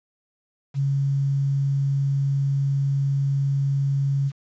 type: tone with quantisation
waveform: sine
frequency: 138.59 Hz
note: C#3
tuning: in tune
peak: -19 dBFS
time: 0.74-4.32 s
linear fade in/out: 50 ms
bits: 8
effects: resampled to 16000 Hz